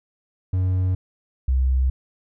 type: tone pair in turn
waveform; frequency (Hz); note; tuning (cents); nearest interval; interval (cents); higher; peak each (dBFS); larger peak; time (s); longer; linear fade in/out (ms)
triangle / sine; 92.5 / 64.81; F#2 / C2; 0 / -16; tritone; 616; first; -16; neither; 0.53-0.95 / 1.48-1.9; neither; 5
effects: none